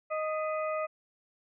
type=harmonic tone with a mistuned harmonic; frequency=622.3 Hz; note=D#5; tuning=in tune; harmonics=1 / 2 / 3 / 4; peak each=-31 / -35 / -44 / -44 dBFS; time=0.1-0.87 s; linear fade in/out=20 ms; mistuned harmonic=3; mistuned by=+130 cents; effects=none